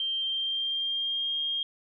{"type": "tone with pitch glide", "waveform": "sine", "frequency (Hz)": [3149, 3226], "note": ["G7", "G7"], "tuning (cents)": [7, 49], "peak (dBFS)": -27, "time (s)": [0, 1.63], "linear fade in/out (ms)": 2, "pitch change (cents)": 42, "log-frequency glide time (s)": [0.14, 1.31], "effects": []}